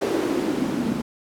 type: noise with band-pass filter sweep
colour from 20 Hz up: white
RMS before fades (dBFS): -24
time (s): 0.01-1.02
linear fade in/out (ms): 10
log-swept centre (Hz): 400 to 210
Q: 4.1
effects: none